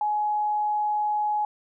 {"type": "tone", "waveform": "sine", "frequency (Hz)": 841, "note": "G#5", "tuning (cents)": 22, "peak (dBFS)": -22, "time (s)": [0.01, 1.45], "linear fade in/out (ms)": 2, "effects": []}